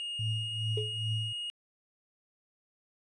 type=tone with pitch glide; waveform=triangle; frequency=2850 to 2870 Hz; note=F7 to F7; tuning=+34 to +47 cents; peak=-33 dBFS; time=0-1.5 s; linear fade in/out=0 ms; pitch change=+13 cents; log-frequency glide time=0.27-0.64 s
type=tone with tremolo; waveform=sine; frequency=110 Hz; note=A2; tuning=in tune; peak=-28 dBFS; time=0.19-1.33 s; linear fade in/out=5 ms; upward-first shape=triangle; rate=2.4 Hz; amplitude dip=85%
type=tone with exponential decay; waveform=sine; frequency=426.6 Hz; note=G#4; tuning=46 cents sharp; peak=-28 dBFS; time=0.77-0.98 s; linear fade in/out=5 ms; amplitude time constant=45 ms
effects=tanh soft clip ceiling -20 dBFS + resampled to 24000 Hz